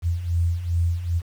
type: beating tone pair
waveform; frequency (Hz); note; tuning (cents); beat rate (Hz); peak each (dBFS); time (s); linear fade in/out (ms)
sine; 83.6 / 86.1; E2 / F2; +25 / -24; 2.5; -26 / -21; 0.02-1.22; 50
effects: 8-bit